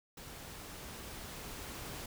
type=noise with level ramp; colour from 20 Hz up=pink; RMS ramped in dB=-49 to -44 dBFS; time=0.17-2.06 s; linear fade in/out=5 ms; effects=none